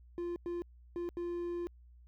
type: tone bursts at uneven times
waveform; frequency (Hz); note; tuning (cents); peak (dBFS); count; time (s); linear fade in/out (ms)
triangle; 347.4; F4; -9; -33; 4; 0.18-0.36 / 0.46-0.62 / 0.96-1.09 / 1.17-1.67; 0
effects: added 60 Hz sine -55 dBFS peak until 2.07 s